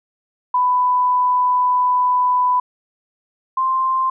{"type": "tone pair in turn", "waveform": "sine", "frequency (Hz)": [996, 1047], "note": ["B5", "C6"], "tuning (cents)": [14, 1], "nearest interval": "minor second", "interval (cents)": 87, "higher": "second", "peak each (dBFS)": [-13, -15], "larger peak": "first", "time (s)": [[0.54, 2.6], [3.57, 4.1]], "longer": "first", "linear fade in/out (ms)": 5, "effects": []}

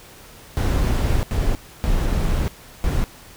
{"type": "noise bursts at uneven times", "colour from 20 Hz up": "brown", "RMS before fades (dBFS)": -19, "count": 4, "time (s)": [[0.57, 1.23], [1.31, 1.55], [1.84, 2.48], [2.84, 3.04]], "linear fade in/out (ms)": 0, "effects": ["pink hiss -44 dBFS RMS until 3.36 s"]}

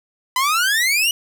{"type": "exponential sweep", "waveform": "sawtooth", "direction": "up", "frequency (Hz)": [993, 2960], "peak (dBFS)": -12, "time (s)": [0.36, 1.11], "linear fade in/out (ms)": 2, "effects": []}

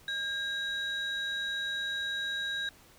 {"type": "tone pair together", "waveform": "sine", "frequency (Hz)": [1615, 3841], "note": ["G#6", "B7"], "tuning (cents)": [-49, -49], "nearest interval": "octave + minor third", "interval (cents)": 1500, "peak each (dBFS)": [-32, -33], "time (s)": [0.08, 2.69], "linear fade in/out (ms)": 2, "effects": ["tanh soft clip ceiling -27 dBFS", "pink hiss -58 dBFS RMS until 2.98 s"]}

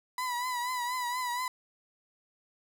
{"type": "tone with vibrato", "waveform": "35% pulse", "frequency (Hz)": 989, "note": "B5", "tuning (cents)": 2, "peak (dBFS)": -29, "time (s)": [0.18, 1.48], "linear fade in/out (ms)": 2, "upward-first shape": "triangle", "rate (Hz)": 4.2, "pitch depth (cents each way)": 64, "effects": []}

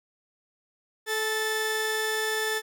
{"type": "tone pair together", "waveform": "sawtooth", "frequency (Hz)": [434.8, 1760], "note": ["A4", "A6"], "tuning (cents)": [-21, 0], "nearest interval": "2 octaves", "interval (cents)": 2421, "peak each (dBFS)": -25, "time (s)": [1.06, 2.62], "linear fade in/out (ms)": 50, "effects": []}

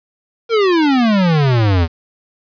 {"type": "exponential sweep", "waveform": "square", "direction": "down", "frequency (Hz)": [473.7, 79.4], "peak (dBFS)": -11, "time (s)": [0.49, 1.88], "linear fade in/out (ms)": 50, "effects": ["resampled to 11025 Hz", "7-bit"]}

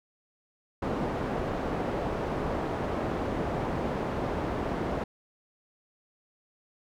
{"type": "low-pass noise", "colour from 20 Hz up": "white", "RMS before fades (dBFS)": -31, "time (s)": [0.82, 5.04], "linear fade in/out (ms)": 5, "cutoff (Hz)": 650, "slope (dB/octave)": 12, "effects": []}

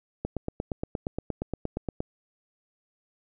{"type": "click train", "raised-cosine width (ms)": 2, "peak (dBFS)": -16, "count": 16, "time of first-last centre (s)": [0.25, 2.004], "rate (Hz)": 8.55, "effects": []}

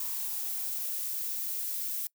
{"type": "noise with high-pass filter sweep", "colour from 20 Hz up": "violet", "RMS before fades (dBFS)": -34, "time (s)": [0, 2.07], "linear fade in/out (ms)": 2, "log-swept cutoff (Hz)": [990, 340], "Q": 8.2, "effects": ["noise-tail reverb RT60 0.1 s tail -23 dB re dry"]}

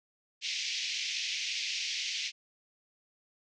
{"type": "band-pass noise", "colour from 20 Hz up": "pink", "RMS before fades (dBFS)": -35, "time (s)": [0.41, 2.32], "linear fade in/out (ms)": 50, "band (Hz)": [2200, 6200], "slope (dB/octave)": 48, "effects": []}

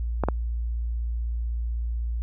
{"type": "clicks", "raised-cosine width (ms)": 1, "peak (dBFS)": [-9, -9], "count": 2, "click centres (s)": [0.237, 0.286], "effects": ["added 58 Hz sine -25 dBFS peak until 2.22 s"]}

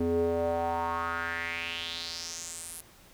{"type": "tone with band-pass filter sweep", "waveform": "square", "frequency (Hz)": 84, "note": "E2", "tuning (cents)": 33, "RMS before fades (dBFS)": -32, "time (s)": [0, 2.81], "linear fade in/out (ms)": 5, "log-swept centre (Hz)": [330, 11000], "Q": 4, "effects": ["pink hiss -56 dBFS RMS until 3.13 s"]}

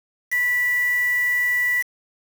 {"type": "tone with quantisation", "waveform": "sine", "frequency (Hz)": 1962, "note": "B6", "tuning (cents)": -12, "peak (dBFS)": -18, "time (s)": [0.31, 1.83], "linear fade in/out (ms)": 20, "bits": 5, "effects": []}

